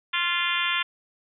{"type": "harmonic tone with a mistuned harmonic", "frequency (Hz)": 347.1, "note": "F4", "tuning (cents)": -11, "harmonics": [3, 4, 5, 6, 7, 8, 9, 10], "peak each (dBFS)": [-31, -31, -31, -31, -31, -31, -31, -31], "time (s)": [0.13, 0.83], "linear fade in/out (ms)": 10, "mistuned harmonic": 3, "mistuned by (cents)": 19, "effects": []}